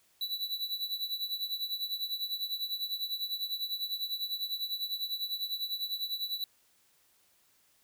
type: tone with tremolo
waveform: square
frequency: 3951 Hz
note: B7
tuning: in tune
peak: -30 dBFS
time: 0.21-6.44 s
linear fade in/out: 2 ms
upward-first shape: triangle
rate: 10 Hz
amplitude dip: 85%
effects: white hiss -68 dBFS RMS until 7.83 s